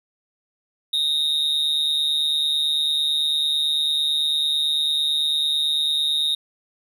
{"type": "tone with amplitude modulation", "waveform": "triangle", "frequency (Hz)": 3729, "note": "A#7", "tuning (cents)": 0, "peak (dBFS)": -14, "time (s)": [0.93, 6.35], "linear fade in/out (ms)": 5, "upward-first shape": "sine", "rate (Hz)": 149, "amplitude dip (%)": 75, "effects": []}